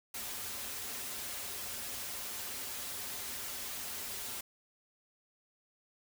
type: noise with comb filter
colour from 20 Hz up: white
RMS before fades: -41 dBFS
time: 0.14-4.41 s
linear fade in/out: 5 ms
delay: 6.2 ms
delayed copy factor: -0.7
effects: none